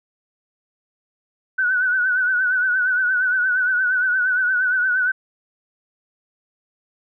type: tone with vibrato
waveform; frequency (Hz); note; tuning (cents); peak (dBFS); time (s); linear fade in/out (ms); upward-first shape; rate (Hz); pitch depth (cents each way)
sine; 1494; F#6; +16; -16; 1.58-5.12; 10; triangle; 8.6; 74
effects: none